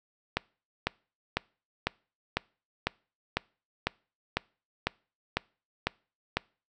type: click train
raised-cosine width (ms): 0.3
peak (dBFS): -10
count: 13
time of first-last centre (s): 0.37-6.37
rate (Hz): 2
effects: noise-tail reverb RT60 0.4 s tail -25 dB re dry